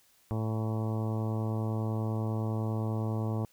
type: harmonic tone with a mistuned harmonic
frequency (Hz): 110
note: A2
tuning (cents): 0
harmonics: 1 / 2 / 3 / 4 / 5 / 6 / 7 / 8 / 9 / 10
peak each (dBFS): -30 / -36 / -40 / -42 / -44 / -46 / -47 / -48 / -49 / -50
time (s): 0.31-3.45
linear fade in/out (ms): 0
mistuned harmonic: 10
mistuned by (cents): +33
effects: white hiss -65 dBFS RMS until 3.52 s